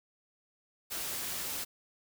white noise, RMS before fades -37 dBFS, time 0.9-1.65 s, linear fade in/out 20 ms, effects none

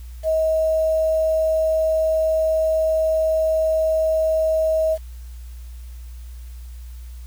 sine tone with quantisation, 636 Hz, D#5, 38 cents sharp, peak -16 dBFS, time 0.23-4.98 s, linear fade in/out 50 ms, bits 7, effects added 60 Hz sine -33 dBFS peak until 7.26 s + white hiss -53 dBFS RMS until 7.26 s

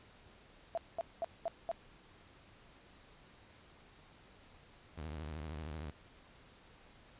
sine tone bursts, 670 Hz, E5, 28 cents sharp, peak -33 dBFS, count 5, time 0.75-1.715 s, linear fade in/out 0 ms, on 25 ms, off 210 ms
sawtooth tone with vibrato, 77 Hz, D#2, 17 cents flat, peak -38 dBFS, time 4.97-5.91 s, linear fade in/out 10 ms, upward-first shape sine, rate 13 Hz, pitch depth 140 cents each way
effects pink hiss -61 dBFS RMS until 7.19 s + resampled to 8000 Hz

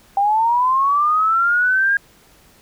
sine linear sweep, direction up, 784 to 1631 Hz, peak -13 dBFS, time 0.17-1.97 s, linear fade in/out 2 ms, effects pink hiss -51 dBFS RMS until 2.61 s

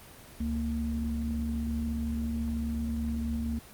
sine tone pair together, 70.59 / 230 Hz, C#2 / A#3, +32 / -23 cents, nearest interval octave + minor sixth, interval 2045 cents, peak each -32 / -30 dBFS, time 0.4-3.59 s, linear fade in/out 5 ms, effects pink hiss -50 dBFS RMS until 3.73 s + Opus 24 kbps

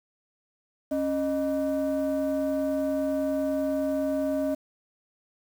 sine tone pair together, 274.5 / 615.6 Hz, C#4 / D#5, -17 / -19 cents, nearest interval octave + major second, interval 1398 cents, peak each -25 dBFS, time 0.91-4.55 s, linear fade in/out 10 ms, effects tanh soft clip ceiling -21 dBFS + 8-bit

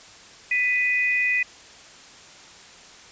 sine tone pair together, 1988.1 / 2489 Hz, B6 / D#7, +11 / 0 cents, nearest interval major third, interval 389 cents, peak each -22 dBFS, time 0.51-1.43 s, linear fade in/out 5 ms, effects white hiss -46 dBFS RMS until 3.11 s + resampled to 16000 Hz

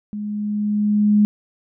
sine tone with level ramp, 208.7 Hz, G#3, 9 cents sharp, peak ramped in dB -25 to -10 dBFS, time 0.13-1.25 s, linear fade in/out 0 ms, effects none

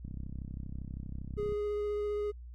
click train, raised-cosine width 5 ms, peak -29 dBFS, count 49, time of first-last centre 0.05-1.522 s, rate 32.6 Hz
triangle tone with vibrato, 415.3 Hz, G#4, in tune, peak -29 dBFS, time 1.37-2.32 s, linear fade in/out 20 ms, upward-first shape sine, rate 15 Hz, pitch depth 9 cents each way
effects added 60 Hz sine -44 dBFS peak until 2.54 s + AAC 64 kbps

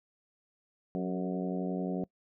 harmonic tone with a mistuned harmonic, 91.3 Hz, F#2, 23 cents flat, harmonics 2 / 3 / 4 / 5 / 6 / 7 / 8, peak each -33 / -37 / -39 / -41 / -43 / -44 / -45 dBFS, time 0.95-2.04 s, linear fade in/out 0 ms, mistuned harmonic 4, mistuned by +51 cents, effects noise-tail reverb RT60 0.1 s tail -23 dB re dry

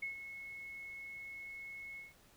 sine tone with ADSR envelope, 2185 Hz, C#7, 26 cents flat, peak -36 dBFS, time 0.02-2.14 s, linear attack 9 ms, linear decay 120 ms, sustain -9 dB, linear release 160 ms, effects pink hiss -65 dBFS RMS until 2.36 s

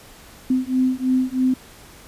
sine beating tone pair, 255.8 / 258.9 Hz, C4 / C4, -39 / -18 cents, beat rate 3.1 Hz, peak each -20 dBFS, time 0.5-1.54 s, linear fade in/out 5 ms, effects pink hiss -45 dBFS RMS until 2.07 s + resampled to 32000 Hz

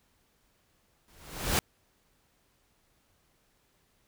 pink noise with exponential growth, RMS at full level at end -23 dBFS, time 1.08-1.59 s, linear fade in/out 0 ms, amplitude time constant 110 ms, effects pink hiss -70 dBFS RMS until 4.07 s

